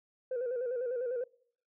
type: tone with vibrato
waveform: sine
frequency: 493.9 Hz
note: B4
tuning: in tune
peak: -30 dBFS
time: 0.31-1.24 s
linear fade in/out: 5 ms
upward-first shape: square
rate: 10 Hz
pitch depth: 67 cents each way
effects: noise-tail reverb RT60 0.6 s tail -25 dB re dry + tanh soft clip ceiling -29 dBFS